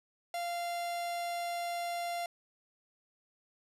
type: tone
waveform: 45% pulse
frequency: 693 Hz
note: F5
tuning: 14 cents flat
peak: -34 dBFS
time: 0.34-2.26 s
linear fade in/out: 2 ms
effects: resampled to 32000 Hz